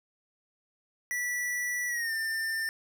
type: tone with pitch glide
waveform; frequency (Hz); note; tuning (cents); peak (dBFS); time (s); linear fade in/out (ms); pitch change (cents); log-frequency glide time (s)
square; 1957 to 1794.6; B6 to A6; -16 to +34; -30; 1.11-2.69; 0; -150; 1.88-2.13
effects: none